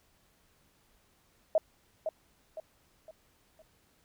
sine tone with echo, 635 Hz, D#5, 35 cents sharp, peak -21 dBFS, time 1.55-1.58 s, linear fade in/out 2 ms, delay 510 ms, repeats 4, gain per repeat -8 dB, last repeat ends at 3.62 s, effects pink hiss -68 dBFS RMS until 4.04 s

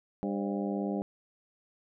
harmonic tone with a mistuned harmonic, 100 Hz, G2, 35 cents sharp, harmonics 2 / 3 / 4 / 5 / 6 / 7 / 8, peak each -32 / -36 / -38 / -40 / -42 / -43 / -44 dBFS, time 0.23-1.02 s, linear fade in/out 0 ms, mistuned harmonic 5, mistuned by +79 cents, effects none

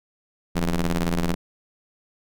sawtooth ring-modulated tone, 84.1 Hz, E2, 35 cents sharp, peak -14 dBFS, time 0.55-1.35 s, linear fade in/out 10 ms, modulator 93.1 Hz, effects none

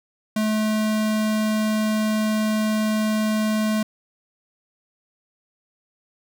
square tone, 215.7 Hz, A3, 34 cents flat, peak -20 dBFS, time 0.36-3.83 s, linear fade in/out 5 ms, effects none

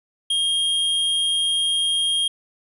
square tone, 3234 Hz, G#7, 47 cents flat, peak -19 dBFS, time 0.3-2.28 s, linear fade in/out 5 ms, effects resampled to 24000 Hz

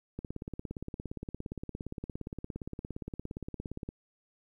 click train, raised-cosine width 3 ms, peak -25 dBFS, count 65, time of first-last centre 0.19-3.889 s, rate 17.3 Hz, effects 11-bit

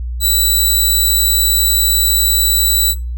10% pulse tone, 3951 Hz, B7, in tune, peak -3 dBFS, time 0.2-2.95 s, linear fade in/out 50 ms, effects noise-tail reverb RT60 0.3 s tail -20 dB re dry + added 60 Hz sine -19 dBFS peak until 3.17 s

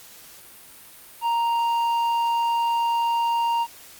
sine tone with tanh clipping, 932.3 Hz, A#5, in tune, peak -21 dBFS, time 1.21-3.67 s, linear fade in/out 50 ms, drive 7 dB, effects white hiss -46 dBFS RMS until 3.99 s + Opus 48 kbps

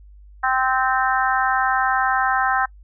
harmonic tone, 260 Hz, C4, 11 cents flat, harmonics 3 / 4 / 5 / 6 / 7, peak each -21 / -24 / -23 / -23 / -27 dBFS, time 0.43-2.66 s, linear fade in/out 10 ms, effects noise-tail reverb RT60 0.1 s tail -25 dB re dry + added 50 Hz sine -42 dBFS peak until 2.83 s

